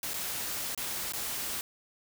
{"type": "noise with dropouts", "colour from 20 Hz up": "white", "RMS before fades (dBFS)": -35, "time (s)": [0.03, 1.61], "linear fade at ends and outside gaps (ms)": 1, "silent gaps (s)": [[0.135, 0.14], [0.748, 0.776], [1.122, 1.135]], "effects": []}